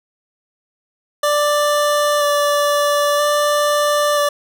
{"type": "tone with vibrato", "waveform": "25% pulse", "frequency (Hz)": 585, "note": "D5", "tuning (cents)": -7, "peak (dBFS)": -10, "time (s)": [1.23, 4.29], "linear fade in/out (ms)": 5, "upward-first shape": "square", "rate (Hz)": 0.51, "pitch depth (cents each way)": 11, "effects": []}